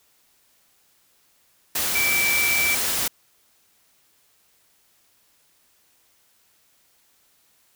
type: tone in noise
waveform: sine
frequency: 2321 Hz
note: D7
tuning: 21 cents flat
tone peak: -20 dBFS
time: 1.95-2.75 s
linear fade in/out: 5 ms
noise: white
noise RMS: -24 dBFS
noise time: 1.75-3.08 s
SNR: +1 dB
effects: white hiss -62 dBFS RMS until 7.75 s